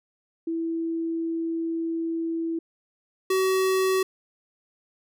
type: tone pair in turn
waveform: sine / square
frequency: 329.6 / 378.2 Hz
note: E4 / F#4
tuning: 0 / +38 cents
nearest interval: major second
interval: 238 cents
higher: second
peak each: -25 / -21 dBFS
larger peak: second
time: 0.47-2.59 / 3.3-4.03 s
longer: first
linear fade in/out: 5 ms
effects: none